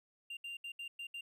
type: tone bursts at uneven times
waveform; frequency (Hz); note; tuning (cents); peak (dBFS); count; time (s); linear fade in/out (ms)
triangle; 2786; F7; -5; -40; 6; 0.3-0.37 / 0.44-0.57 / 0.64-0.72 / 0.79-0.88 / 0.99-1.07 / 1.14-1.21; 5
effects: none